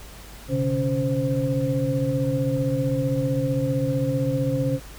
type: tone cluster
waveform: sine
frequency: 128.1 / 143.6 / 277.1 / 521 Hz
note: C3 / D3 / C#4 / C5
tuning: -36 / -39 / -1 / -7 cents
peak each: -26 dBFS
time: 0.48-4.8 s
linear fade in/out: 50 ms
effects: added 50 Hz sine -42 dBFS peak until 4.98 s + pink hiss -44 dBFS RMS until 4.98 s